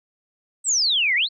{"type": "exponential two-way sweep", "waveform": "sine", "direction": "down then up", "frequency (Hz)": [8350, 1885, 4549], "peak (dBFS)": -17, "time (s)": [0.64, 1.29], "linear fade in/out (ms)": 50, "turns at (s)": 1.15, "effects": []}